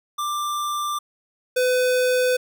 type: tone pair in turn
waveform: square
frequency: 1183 / 503.3 Hz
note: D6 / B4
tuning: +12 / +33 cents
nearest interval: octave + minor third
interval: 1479 cents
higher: first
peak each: -24 / -18 dBFS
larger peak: second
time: 0.18-0.99 / 1.56-2.37 s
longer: neither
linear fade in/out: 10 ms
effects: none